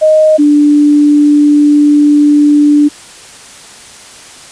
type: tone pair in turn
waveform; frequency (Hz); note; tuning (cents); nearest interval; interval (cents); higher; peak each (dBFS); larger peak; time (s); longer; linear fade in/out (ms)
sine; 622.3 / 293.7; D#5 / D4; 0 / 0; octave + minor second; 1300; first; -3; neither; 0.01-0.38 / 0.38-2.89; second; 20
effects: white hiss -33 dBFS RMS until 4.51 s + resampled to 22050 Hz